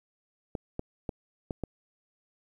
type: clicks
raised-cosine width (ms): 2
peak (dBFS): -19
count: 5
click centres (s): 0.552 / 0.794 / 1.092 / 1.508 / 1.637
effects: 10-bit